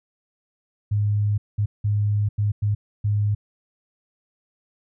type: tone bursts at uneven times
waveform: sine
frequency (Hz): 103.8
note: G#2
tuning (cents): 0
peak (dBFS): -18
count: 6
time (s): 0.91-1.38 / 1.58-1.66 / 1.84-2.29 / 2.38-2.52 / 2.62-2.75 / 3.04-3.35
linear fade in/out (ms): 10
effects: none